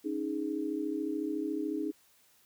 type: chord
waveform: sine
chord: C# suspended second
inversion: none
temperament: equal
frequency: 277.2 / 311.1 / 415.3 Hz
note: C#4 / D#4 / G#4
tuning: 0 / 0 / 0 cents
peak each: -37 / -33 / -38 dBFS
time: 0.04-1.92 s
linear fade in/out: 20 ms
effects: white hiss -65 dBFS RMS until 2.45 s